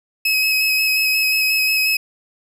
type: tone with vibrato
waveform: 30% pulse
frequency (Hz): 2559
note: D#7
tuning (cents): +48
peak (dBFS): -12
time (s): 0.25-1.97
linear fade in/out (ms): 5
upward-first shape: square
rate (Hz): 5.6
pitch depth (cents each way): 13
effects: none